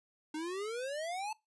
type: exponential sweep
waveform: square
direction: up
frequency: 301.3 to 887 Hz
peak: -37 dBFS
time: 0.34-1.33 s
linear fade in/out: 5 ms
effects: noise-tail reverb RT60 0.2 s tail -21 dB re dry + resampled to 24000 Hz